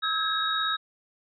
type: tone cluster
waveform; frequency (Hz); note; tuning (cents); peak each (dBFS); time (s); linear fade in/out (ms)
sine; 1291 / 1603 / 1660 / 3787; E6 / G6 / G#6 / A#7; -37 / +38 / -1 / +27; -28 / -34 / -34 / -28; 0.02-0.77; 20
effects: none